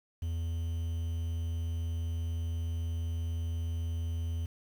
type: tone with quantisation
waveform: triangle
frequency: 83 Hz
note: E2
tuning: 12 cents sharp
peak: -29 dBFS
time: 0.22-4.46 s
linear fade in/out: 5 ms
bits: 9
effects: none